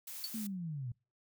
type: noise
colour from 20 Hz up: blue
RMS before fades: -45 dBFS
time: 0.07-0.47 s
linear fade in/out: 5 ms
type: tone with exponential decay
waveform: triangle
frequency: 4476 Hz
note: C#8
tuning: 16 cents sharp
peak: -31 dBFS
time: 0.24-0.32 s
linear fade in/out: 1 ms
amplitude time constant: 16 ms
type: linear sweep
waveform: sine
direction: down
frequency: 227.5 to 114.4 Hz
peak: -37 dBFS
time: 0.34-0.92 s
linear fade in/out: 5 ms
effects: noise-tail reverb RT60 0.3 s tail -26 dB re dry